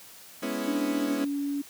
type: chord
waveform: 30% pulse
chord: C# minor seventh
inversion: second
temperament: equal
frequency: 207.7 / 246.9 / 277.2 / 329.6 Hz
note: G#3 / B3 / C#4 / E4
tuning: 0 / 0 / 0 / 0 cents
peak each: -34 / -31 / -31 / -34 dBFS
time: 0.42-1.25 s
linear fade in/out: 10 ms
type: tone with pitch glide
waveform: sine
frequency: 292 to 283.7 Hz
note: D4 to C#4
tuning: -10 to +40 cents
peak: -27 dBFS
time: 0.67-1.62 s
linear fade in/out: 10 ms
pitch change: -50 cents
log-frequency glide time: 1.02-1.21 s
effects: white hiss -49 dBFS RMS until 1.69 s + high-pass 80 Hz 12 dB/octave